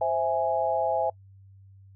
sine chord, C augmented, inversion none, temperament equal, 523.3 / 659.3 / 830.6 Hz, C5 / E5 / G#5, 0 / 0 / 0 cents, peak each -29 / -26 / -27 dBFS, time 0.01-1.1 s, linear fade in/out 5 ms, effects noise-tail reverb RT60 0.1 s tail -26 dB re dry + added 97 Hz sine -49 dBFS peak until 1.95 s

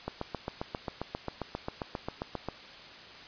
click train, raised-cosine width 1 ms, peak -19 dBFS, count 19, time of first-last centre 0.08-2.486 s, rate 7.48 Hz, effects white hiss -48 dBFS RMS until 3.27 s + resampled to 11025 Hz

